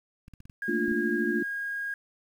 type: clicks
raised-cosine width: 5 ms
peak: -35 dBFS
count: 7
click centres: 0.281 / 0.337 / 0.404 / 0.455 / 0.498 / 0.882 / 0.916 s
type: tone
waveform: sine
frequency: 1632 Hz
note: G#6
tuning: 31 cents flat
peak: -30 dBFS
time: 0.62-1.94 s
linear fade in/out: 2 ms
type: chord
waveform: sine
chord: Bb major seventh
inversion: third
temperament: equal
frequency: 220 / 233.1 / 293.7 / 349.2 Hz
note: A3 / Bb3 / D4 / F4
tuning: 0 / 0 / 0 / 0 cents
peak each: -32 / -32 / -32 / -29 dBFS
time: 0.68-1.43 s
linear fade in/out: 5 ms
effects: 9-bit